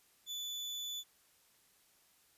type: tone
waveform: 35% pulse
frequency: 3479 Hz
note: A7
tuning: 20 cents flat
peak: -37 dBFS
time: 0.26-1.04 s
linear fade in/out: 50 ms
effects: white hiss -69 dBFS RMS until 2.37 s + resampled to 32000 Hz